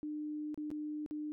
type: tone with dropouts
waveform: sine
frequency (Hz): 301.3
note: D4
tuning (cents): +44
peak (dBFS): -37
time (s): 0.03-1.32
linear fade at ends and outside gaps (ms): 0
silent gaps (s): 0.544-0.576 / 0.704-0.714 / 1.062-1.11
effects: none